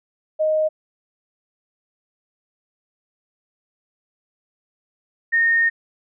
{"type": "tone pair in turn", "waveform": "sine", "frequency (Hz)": [622.3, 1840.2], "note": ["D#5", "A#6"], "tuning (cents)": [0, -23], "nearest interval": "octave + perfect fifth", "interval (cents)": 1877, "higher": "second", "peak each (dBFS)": [-16, -14], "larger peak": "second", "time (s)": [[0.39, 0.69], [5.32, 5.7]], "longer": "second", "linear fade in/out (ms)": 20, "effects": []}